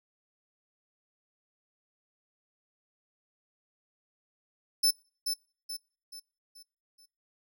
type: tone with echo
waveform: sawtooth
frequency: 5274 Hz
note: E8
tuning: in tune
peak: -19 dBFS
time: 4.83-4.91 s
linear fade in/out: 10 ms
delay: 430 ms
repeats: 5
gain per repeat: -7 dB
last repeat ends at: 7.06 s
effects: noise-tail reverb RT60 0.4 s tail -25 dB re dry